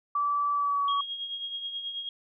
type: tone with pitch glide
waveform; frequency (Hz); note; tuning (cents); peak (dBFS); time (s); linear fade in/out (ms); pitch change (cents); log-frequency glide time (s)
sine; 1157 to 1131.9; D6 to C#6; -26 to +36; -24; 0.15-1.01; 5; -38; 0.52-0.85
type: tone with tremolo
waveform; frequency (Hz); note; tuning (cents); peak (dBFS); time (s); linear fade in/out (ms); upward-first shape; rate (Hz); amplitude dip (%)
sine; 3269; G#7; -28; -30; 0.88-2.09; 2; triangle; 9.3; 60
effects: none